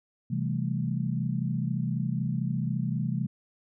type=chord; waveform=sine; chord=A minor seventh; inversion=first; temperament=equal; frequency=130.81 / 164.81 / 196 / 220 Hz; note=C3 / E3 / G3 / A3; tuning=0 / 0 / 0 / 0 cents; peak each=-30 / -31 / -34 / -34 dBFS; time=0.3-3.27 s; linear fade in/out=10 ms; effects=none